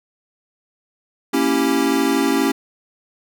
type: chord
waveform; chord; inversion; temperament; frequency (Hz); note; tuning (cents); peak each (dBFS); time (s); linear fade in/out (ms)
square; A# diminished seventh; none; equal; 233.1 / 277.2 / 329.6 / 392; A#3 / C#4 / E4 / G4; 0 / 0 / 0 / 0; -25 / -19 / -23 / -23; 1.33-2.52; 10
effects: none